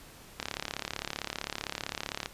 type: click train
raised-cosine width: 0.2 ms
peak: -15 dBFS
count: 67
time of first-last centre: 0.4-2.259 s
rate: 35.5 Hz
effects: pink hiss -52 dBFS RMS until 2.33 s + resampled to 32000 Hz